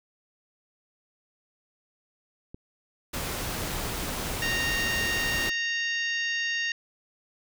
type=click; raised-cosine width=3 ms; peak=-28 dBFS; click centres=2.545 s
type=noise; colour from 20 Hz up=pink; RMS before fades=-32 dBFS; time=3.13-5.5 s; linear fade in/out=10 ms
type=harmonic tone; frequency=927 Hz; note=A#5; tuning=10 cents flat; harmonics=2 / 3 / 4 / 5 / 6 / 7; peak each=-28 / -32 / -38 / -40 / -40 / -43 dBFS; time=4.42-6.72 s; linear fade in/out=2 ms
effects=none